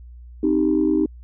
sine chord, C minor, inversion none, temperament equal, 261.6 / 311.1 / 392 Hz, C4 / Eb4 / G4, 0 / 0 / 0 cents, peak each -22 / -17 / -22 dBFS, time 0.43-1.06 s, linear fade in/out 5 ms, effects tanh soft clip ceiling -8 dBFS + added 60 Hz sine -38 dBFS peak until 1.23 s

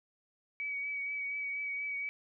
sine tone with vibrato, 2270 Hz, C#7, 41 cents sharp, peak -34 dBFS, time 0.6-2.09 s, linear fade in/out 0 ms, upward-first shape triangle, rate 4.2 Hz, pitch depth 25 cents each way, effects none

